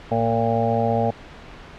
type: harmonic tone with a mistuned harmonic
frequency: 115 Hz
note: A#2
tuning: 23 cents flat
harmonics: 1 / 2 / 4 / 5 / 6 / 7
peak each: -25 / -25 / -25 / -25 / -25 / -25 dBFS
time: 0.11-1.11 s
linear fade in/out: 10 ms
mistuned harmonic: 1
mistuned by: -42 cents
effects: pink hiss -41 dBFS RMS until 1.78 s + low-pass 3000 Hz 12 dB/octave